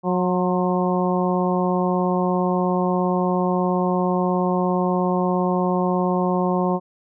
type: harmonic tone with a mistuned harmonic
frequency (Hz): 181.7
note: F#3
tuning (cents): -31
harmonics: 1 / 2 / 3 / 4 / 5 / 6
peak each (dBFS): -21 / -24 / -26 / -27 / -28 / -29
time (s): 0.03-6.8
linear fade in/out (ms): 50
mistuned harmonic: 6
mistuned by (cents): -41
effects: none